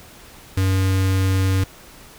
square tone with notch filter, 95 Hz, F#2, 46 cents sharp, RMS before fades -18 dBFS, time 0.57-1.64 s, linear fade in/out 5 ms, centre 730 Hz, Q 1.3, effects pink hiss -44 dBFS RMS until 2.18 s

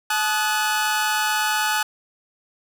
sawtooth chord, D# diminished, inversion second, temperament equal with one note detuned, 859.4 / 1244.5 / 1480 Hz, A5 / D#6 / F#6, -41 / 0 / 0 cents, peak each -19 / -24 / -20 dBFS, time 0.1-1.83 s, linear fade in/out 5 ms, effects none

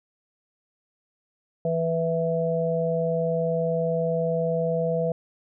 harmonic tone, 165 Hz, E3, 2 cents sharp, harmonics 1 / 3 / 4, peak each -27 / -25 / -27 dBFS, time 1.65-5.12 s, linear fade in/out 2 ms, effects none

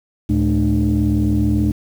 sine tone cluster, 73.5 / 112 / 213.4 / 300.1 Hz, D2 / A2 / G#3 / D4, +2 / +31 / +47 / +38 cents, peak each -18 dBFS, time 0.29-1.72 s, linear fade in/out 10 ms, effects tanh soft clip ceiling -8 dBFS + 7-bit

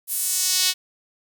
sawtooth tone with high-pass filter sweep, 370 Hz, F#4, in tune, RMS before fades -22 dBFS, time 0.07-0.74 s, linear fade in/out 50 ms, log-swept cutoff 12000 to 3600 Hz, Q 1.4, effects none

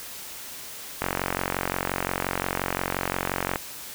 click train, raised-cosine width 0.5 ms, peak -9 dBFS, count 117, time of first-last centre 1.02-3.558 s, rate 45.7 Hz, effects white hiss -39 dBFS RMS until 3.94 s

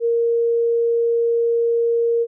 sine tone, 466.2 Hz, A#4, in tune, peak -15 dBFS, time 0-2.27 s, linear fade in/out 50 ms, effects none

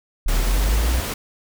sine linear sweep, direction up, 34.09 to 62.7 Hz, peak -16 dBFS, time 0.26-1 s, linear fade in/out 0 ms
pink noise, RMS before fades -27 dBFS, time 0.28-1.14 s, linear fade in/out 5 ms
effects none

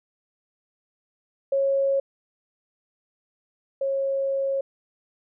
sine tone pair in turn, 548 / 545.2 Hz, C#5 / C#5, -20 / -29 cents, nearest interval unison, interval 9 cents, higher first, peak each -19 / -22 dBFS, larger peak first, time 1.52-2 / 3.81-4.61 s, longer second, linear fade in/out 5 ms, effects none

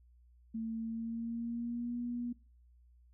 sine tone with pitch glide, 224.8 to 240.9 Hz, A3 to B3, +37 to -43 cents, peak -35 dBFS, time 0.54-2.33 s, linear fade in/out 10 ms, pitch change +120 cents, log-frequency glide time 0.79-1.98 s, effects noise-tail reverb RT60 0.4 s tail -22 dB re dry + added 60 Hz sine -60 dBFS peak until 3.13 s

